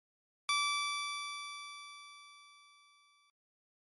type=tone with exponential decay; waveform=15% pulse; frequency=1160 Hz; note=D6; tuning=22 cents flat; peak=-22 dBFS; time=0.49-3.3 s; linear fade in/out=1 ms; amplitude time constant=610 ms; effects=MP3 48 kbps